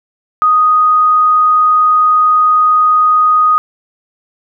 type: tone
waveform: sine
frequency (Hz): 1244.5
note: D#6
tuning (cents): 0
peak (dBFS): -6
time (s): 0.42-3.58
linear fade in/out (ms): 0
effects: none